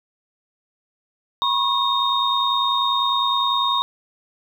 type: tone cluster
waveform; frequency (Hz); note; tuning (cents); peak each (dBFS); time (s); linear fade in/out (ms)
sine; 975 / 1085 / 3707; B5 / C#6 / A#7; -23 / -37 / -10; -24 / -21 / -21; 1.42-3.82; 0
effects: 8-bit